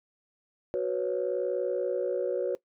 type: chord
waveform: sine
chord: F# suspended fourth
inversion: none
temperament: equal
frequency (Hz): 370 / 493.9 / 554.4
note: F#4 / B4 / C#5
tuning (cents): 0 / 0 / 0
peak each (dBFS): -30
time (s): 0.74-2.55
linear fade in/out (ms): 0
effects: noise-tail reverb RT60 0.1 s tail -19 dB re dry + tanh soft clip ceiling -19 dBFS